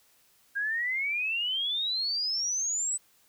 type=exponential sweep; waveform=sine; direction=up; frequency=1600 to 8080 Hz; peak=-27 dBFS; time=0.55-2.98 s; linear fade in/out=20 ms; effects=white hiss -64 dBFS RMS until 3.28 s